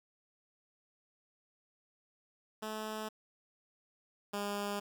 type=tone pair in turn; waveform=10% pulse; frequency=216.4 / 203.5 Hz; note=A3 / G#3; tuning=-29 / -35 cents; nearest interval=minor second; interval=106 cents; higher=first; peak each=-30 / -27 dBFS; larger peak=second; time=2.62-3.09 / 4.33-4.8 s; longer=neither; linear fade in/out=10 ms; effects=11-bit